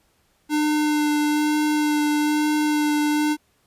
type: tone with vibrato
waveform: square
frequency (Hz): 300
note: D4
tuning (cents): +37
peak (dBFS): -19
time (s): 0.49-3.37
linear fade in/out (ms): 50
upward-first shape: sine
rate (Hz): 1.1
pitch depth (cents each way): 12
effects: pink hiss -64 dBFS RMS until 3.66 s + resampled to 32000 Hz